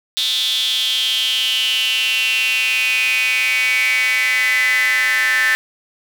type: tone with high-pass filter sweep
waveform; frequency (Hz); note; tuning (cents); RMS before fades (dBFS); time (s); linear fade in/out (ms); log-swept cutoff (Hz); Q
square; 118.5; A#2; +29; -17; 0.17-5.55; 0; 3600 to 1800; 9.1
effects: none